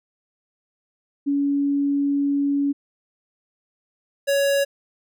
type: tone pair in turn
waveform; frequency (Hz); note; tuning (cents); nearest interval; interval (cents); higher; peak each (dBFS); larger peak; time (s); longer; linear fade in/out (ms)
sine / square; 282.5 / 558.8; C#4 / C#5; +33 / +14; octave; 1181; second; -18; neither; 1.26-2.73 / 4.27-4.65; first; 20
effects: none